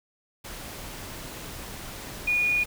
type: tone in noise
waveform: sine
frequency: 2448 Hz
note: D#7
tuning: 29 cents flat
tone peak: -21 dBFS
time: 2.27-2.64 s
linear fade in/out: 10 ms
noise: pink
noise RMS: -39 dBFS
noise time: 0.44-2.66 s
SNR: +15 dB
effects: none